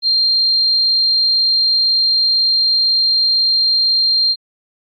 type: tone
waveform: sine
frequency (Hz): 4186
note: C8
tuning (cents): 0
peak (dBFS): -11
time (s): 0.02-4.36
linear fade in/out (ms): 50
effects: AAC 48 kbps